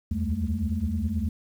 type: tone cluster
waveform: sine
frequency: 70.9 / 76.3 / 85.8 / 204.5 / 222.4 Hz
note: C#2 / D#2 / F2 / G#3 / A3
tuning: +40 / -33 / -30 / -26 / +19 cents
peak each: -36 / -31 / -28 / -32 / -30 dBFS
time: 0.11-1.29 s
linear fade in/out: 5 ms
effects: tanh soft clip ceiling -14 dBFS + 9-bit